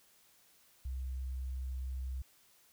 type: tone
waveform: sine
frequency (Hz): 64.6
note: C2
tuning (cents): -21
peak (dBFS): -36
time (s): 0.85-2.22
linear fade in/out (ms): 5
effects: white hiss -66 dBFS RMS until 2.72 s